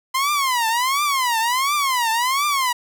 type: tone with vibrato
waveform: sawtooth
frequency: 1029 Hz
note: C6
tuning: 29 cents flat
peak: -14 dBFS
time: 0.14-2.73 s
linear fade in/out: 10 ms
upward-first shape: triangle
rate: 1.4 Hz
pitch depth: 270 cents each way
effects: none